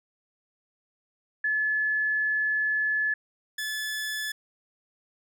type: tone pair in turn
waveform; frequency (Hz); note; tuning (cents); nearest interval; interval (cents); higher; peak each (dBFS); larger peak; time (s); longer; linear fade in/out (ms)
sine / sawtooth; 1720 / 1726.4; A6 / A6; -40 / -33; unison; 7; second; -23 / -26; first; 1.44-3.14 / 3.58-4.32; first; 5
effects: none